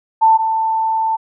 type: tone pair in turn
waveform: sine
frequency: 889 / 889 Hz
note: A5 / A5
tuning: +18 / +18 cents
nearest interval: unison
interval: 0 cents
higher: neither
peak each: -7 / -14 dBFS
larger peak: first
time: 0.21-0.38 / 0.38-1.17 s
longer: second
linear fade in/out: 20 ms
effects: none